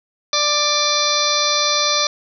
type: harmonic tone with a mistuned harmonic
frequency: 590 Hz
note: D5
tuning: 8 cents sharp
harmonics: 1 / 2 / 3 / 4 / 6 / 7 / 8 / 9 / 10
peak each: -24 / -22 / -31 / -26 / -22 / -22 / -23 / -28 / -24 dBFS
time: 0.33-2.07 s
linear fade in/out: 2 ms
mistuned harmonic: 10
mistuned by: -19 cents
effects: none